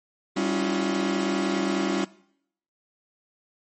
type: tone cluster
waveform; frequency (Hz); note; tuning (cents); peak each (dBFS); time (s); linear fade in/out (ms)
40% pulse; 196.2 / 278.8 / 323.6 / 353.4; G3 / C#4 / E4 / F4; +2 / +10 / -32 / +21; -28; 0.36-2.05; 10
effects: noise-tail reverb RT60 0.7 s tail -21 dB re dry + MP3 32 kbps